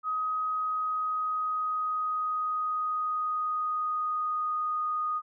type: tone with pitch glide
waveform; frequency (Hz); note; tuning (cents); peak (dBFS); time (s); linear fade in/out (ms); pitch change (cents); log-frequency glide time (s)
sine; 1260 to 1236.9; D#6 to D#6; +21 to -11; -27; 0.03-5.22; 50; -32; 0.47-4.8
effects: none